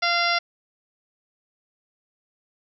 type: harmonic tone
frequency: 691 Hz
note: F5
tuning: 19 cents flat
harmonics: 1 / 2 / 3 / 4 / 5 / 6 / 7 / 8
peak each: -26 / -25 / -25 / -31 / -31 / -33 / -28 / -31 dBFS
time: 0.02-0.39 s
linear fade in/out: 10 ms
effects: none